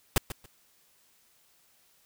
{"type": "noise with echo", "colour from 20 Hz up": "pink", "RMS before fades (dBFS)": -22, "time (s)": [0.16, 0.18], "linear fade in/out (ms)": 2, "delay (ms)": 140, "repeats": 2, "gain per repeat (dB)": -14, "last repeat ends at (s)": 0.46, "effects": ["white hiss -65 dBFS RMS until 2.05 s"]}